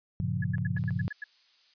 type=chord; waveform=sine; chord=G half-diminished seventh; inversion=none; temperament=just; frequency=98 / 117.6 / 141.12 / 176.4 Hz; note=G2 / Bb2 / Db3 / F3; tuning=0 / +16 / +31 / +18 cents; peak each=-33 dBFS; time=0.2-1.08 s; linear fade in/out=0 ms
type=tone bursts; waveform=sine; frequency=1695 Hz; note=G#6; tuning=35 cents sharp; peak=-34 dBFS; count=8; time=0.42-1.241 s; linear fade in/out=5 ms; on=23 ms; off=91 ms
type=clicks; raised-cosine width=0.5 ms; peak=-35 dBFS; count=4; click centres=0.582 / 0.769 / 0.839 / 0.907 s
type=noise; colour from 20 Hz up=violet; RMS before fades=-49 dBFS; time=0.77-1.74 s; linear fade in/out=5 ms
effects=resampled to 11025 Hz